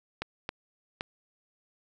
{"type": "clicks", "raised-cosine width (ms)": 0.3, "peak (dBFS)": -16, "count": 3, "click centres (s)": [0.22, 0.491, 1.009], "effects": []}